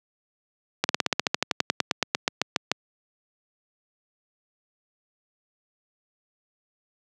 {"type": "slowing click train", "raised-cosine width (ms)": 0.2, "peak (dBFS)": -3, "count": 21, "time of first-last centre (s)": [0.84, 2.716], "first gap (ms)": 51, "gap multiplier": 1.06, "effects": ["high-pass 150 Hz 12 dB/octave"]}